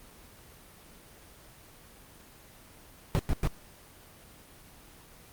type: noise bursts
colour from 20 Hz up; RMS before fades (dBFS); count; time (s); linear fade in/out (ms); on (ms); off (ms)
brown; -25; 3; 3.15-3.473; 0; 41; 100
effects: pink hiss -53 dBFS RMS until 5.32 s + Opus 24 kbps